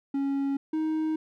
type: tone pair in turn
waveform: triangle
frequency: 276.5 / 314 Hz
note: C#4 / D#4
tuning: -4 / +16 cents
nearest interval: major second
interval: 220 cents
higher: second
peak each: -23 / -23 dBFS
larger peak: neither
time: 0.14-0.57 / 0.73-1.16 s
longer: neither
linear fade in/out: 5 ms
effects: none